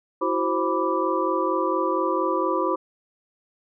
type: tone cluster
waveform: sine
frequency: 328.9 / 373.2 / 526 / 989 / 1169 Hz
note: E4 / F#4 / C5 / B5 / D6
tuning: -4 / +15 / +9 / +2 / -8 cents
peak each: -27 dBFS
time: 0.21-2.76 s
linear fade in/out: 10 ms
effects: none